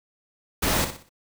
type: noise with echo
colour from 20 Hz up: pink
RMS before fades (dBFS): -23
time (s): 0.62-0.85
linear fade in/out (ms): 10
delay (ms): 61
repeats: 4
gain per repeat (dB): -9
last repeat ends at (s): 1.094
effects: none